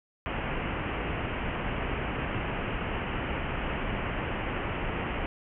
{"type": "low-pass noise", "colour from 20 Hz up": "pink", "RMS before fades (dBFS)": -32, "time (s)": [0.26, 5.26], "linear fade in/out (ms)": 0, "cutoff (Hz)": 3000, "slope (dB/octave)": 96, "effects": []}